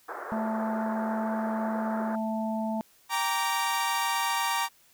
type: band-pass noise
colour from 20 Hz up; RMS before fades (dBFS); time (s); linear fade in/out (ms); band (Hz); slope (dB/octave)
white; -38; 0.08-2.16; 10; 340 to 1600; 48
type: harmonic tone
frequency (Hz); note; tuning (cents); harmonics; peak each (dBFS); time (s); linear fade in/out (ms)
220.2; A3; +2; 1 / 3 / 4; -29 / -34 / -35; 0.32-2.81; 0
type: chord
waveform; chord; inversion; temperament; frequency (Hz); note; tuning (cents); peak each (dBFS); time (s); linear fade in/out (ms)
sawtooth; G minor; none; equal with one note detuned; 784 / 932.3 / 1161.8; G5 / Bb5 / D6; 0 / 0 / -19; -30 / -24 / -28; 3.09-4.69; 50
effects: white hiss -61 dBFS RMS until 4.93 s